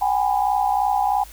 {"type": "tone cluster", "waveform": "sine", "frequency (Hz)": [756, 819, 996], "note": ["F#5", "G#5", "B5"], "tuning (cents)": [37, -24, 14], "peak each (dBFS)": [-22, -19, -27], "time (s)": [0.01, 1.24], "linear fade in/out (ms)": 10, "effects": ["added 50 Hz sine -42 dBFS peak until 1.32 s", "white hiss -45 dBFS RMS until 1.32 s"]}